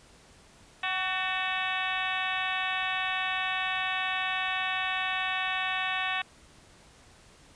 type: harmonic tone with a mistuned harmonic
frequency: 375 Hz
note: F#4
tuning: 23 cents sharp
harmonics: 2 / 3 / 4 / 5 / 6 / 7 / 8 / 9 / 10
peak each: -35 / -36 / -38 / -34 / -37 / -34 / -41 / -40 / -41 dBFS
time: 0.83-6.22 s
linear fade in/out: 5 ms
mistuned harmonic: 5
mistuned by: -51 cents
effects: pink hiss -56 dBFS RMS until 7.55 s + resampled to 22050 Hz